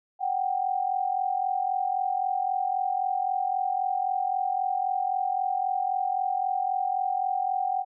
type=tone pair together; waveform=sine; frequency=740 / 783.8 Hz; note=F#5 / G5; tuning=0 / 0 cents; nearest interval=minor second; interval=100 cents; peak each=-27 dBFS; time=0.19-7.85 s; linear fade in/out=50 ms; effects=none